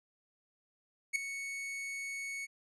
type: tone with ADSR envelope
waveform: 45% pulse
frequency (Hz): 2217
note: C#7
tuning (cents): 0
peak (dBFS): -26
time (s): 1.13-2.47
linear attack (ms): 26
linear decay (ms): 6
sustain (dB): -12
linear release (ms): 29
effects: resampled to 24000 Hz